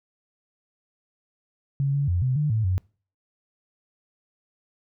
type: tone with pitch steps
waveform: sine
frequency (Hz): 138.8 / 141.5 / 88.3 / 128.5 / 149.3 / 110.1 / 92.3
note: C#3 / C#3 / F2 / C3 / D3 / A2 / F#2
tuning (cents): +3 / +36 / +20 / -31 / +29 / +2 / -4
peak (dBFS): -20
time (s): 1.8-2.78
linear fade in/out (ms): 0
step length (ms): 140
effects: noise-tail reverb RT60 0.4 s tail -25 dB re dry